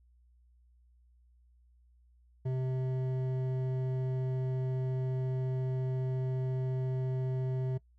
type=tone with hard clipping; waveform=sine; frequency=129.6 Hz; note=C3; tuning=16 cents flat; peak=-32 dBFS; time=2.45-7.78 s; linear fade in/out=10 ms; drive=10 dB; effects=noise-tail reverb RT60 0.1 s tail -22 dB re dry + added 60 Hz sine -61 dBFS peak until 7.98 s